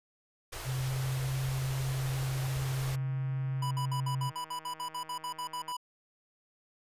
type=band-stop noise; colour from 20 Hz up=pink; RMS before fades=-41 dBFS; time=0.52-2.96 s; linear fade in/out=10 ms; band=140 to 340 Hz; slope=48 dB/octave
type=tone with pitch glide; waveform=sine; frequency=130 to 132.35 Hz; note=C3 to C3; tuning=-11 to +20 cents; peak=-30 dBFS; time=0.64-4.32 s; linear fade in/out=50 ms; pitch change=+31 cents; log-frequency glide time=0.77-1.37 s
type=click train; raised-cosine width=0.5 ms; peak=-37 dBFS; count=590; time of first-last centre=1.99-5.718 s; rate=158 Hz
type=tone bursts; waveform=square; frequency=987.8 Hz; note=B5; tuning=in tune; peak=-35 dBFS; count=15; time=3.62-5.768 s; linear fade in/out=5 ms; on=90 ms; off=57 ms
effects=resampled to 32000 Hz